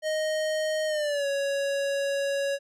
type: tone with pitch glide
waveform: square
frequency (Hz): 622.3 to 557.6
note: D#5 to C#5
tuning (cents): 0 to +10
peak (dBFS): -26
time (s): 0.02-2.59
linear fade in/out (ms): 50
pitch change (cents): -190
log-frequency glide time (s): 0.87-1.27
effects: low-pass 9000 Hz 12 dB/octave